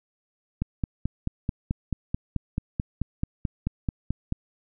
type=click train; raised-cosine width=5 ms; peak=-13 dBFS; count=18; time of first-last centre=0.62-4.324 s; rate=4.59 Hz; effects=none